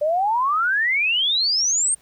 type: exponential sweep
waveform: sine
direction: up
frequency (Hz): 578 to 8870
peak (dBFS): -17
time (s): 0.01-1.95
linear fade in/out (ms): 10
effects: pink hiss -57 dBFS RMS until 2.01 s